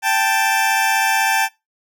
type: tone pair together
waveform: 20% pulse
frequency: 784 / 880 Hz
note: G5 / A5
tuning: 0 / 0 cents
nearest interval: major second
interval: 200 cents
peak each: -13 dBFS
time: 0.02-1.49 s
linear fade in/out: 50 ms
effects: noise-tail reverb RT60 0.2 s tail -20 dB re dry